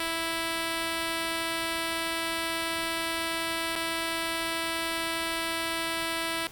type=tone with dropouts; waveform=5% pulse; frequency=329.6 Hz; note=E4; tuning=in tune; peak=-17 dBFS; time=0-6.47 s; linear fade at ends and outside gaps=1 ms; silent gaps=3.756-3.761 s; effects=pink hiss -48 dBFS RMS until 6.51 s